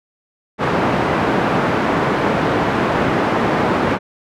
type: band-pass noise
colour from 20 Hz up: pink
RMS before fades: -17 dBFS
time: 0.58-3.99 s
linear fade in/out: 50 ms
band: 170 to 1500 Hz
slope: 12 dB/octave
effects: none